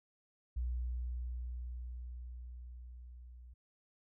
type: tone with level ramp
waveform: sine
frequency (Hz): 61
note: B1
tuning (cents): -21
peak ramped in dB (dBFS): -33 to -51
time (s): 0.56-3.54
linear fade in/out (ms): 10
effects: none